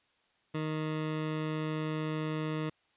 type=tone; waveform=20% pulse; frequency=155.56 Hz; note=D#3; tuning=in tune; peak=-27 dBFS; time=0.54-2.7 s; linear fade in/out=10 ms; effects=white hiss -71 dBFS RMS until 2.96 s + resampled to 8000 Hz